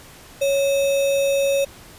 sine tone with sample-and-hold, 554.4 Hz, C#5, in tune, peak -16 dBFS, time 0.41-1.65 s, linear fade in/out 10 ms, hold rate 3150 Hz, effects pink hiss -44 dBFS RMS until 1.98 s + resampled to 32000 Hz

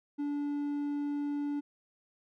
triangle tone, 289.2 Hz, D4, 27 cents flat, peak -29 dBFS, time 0.18-1.61 s, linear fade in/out 20 ms, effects none

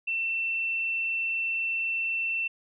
sine tone, 2688 Hz, E7, 33 cents sharp, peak -26 dBFS, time 0.07-2.48 s, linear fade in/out 10 ms, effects none

